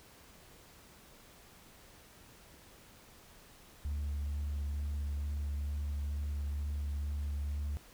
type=tone with vibrato; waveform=sine; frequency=72.5 Hz; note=D2; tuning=22 cents flat; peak=-31 dBFS; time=3.85-7.77 s; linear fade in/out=0 ms; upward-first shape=sine; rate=2.2 Hz; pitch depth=13 cents each way; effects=tanh soft clip ceiling -32 dBFS + pink hiss -58 dBFS RMS until 7.93 s